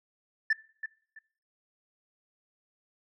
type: tone with echo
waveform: sine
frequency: 1760 Hz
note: A6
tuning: in tune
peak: -19 dBFS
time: 0.5-0.53 s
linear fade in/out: 5 ms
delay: 330 ms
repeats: 2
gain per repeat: -13 dB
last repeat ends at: 1.19 s
effects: noise-tail reverb RT60 0.5 s tail -21 dB re dry + tanh soft clip ceiling -21 dBFS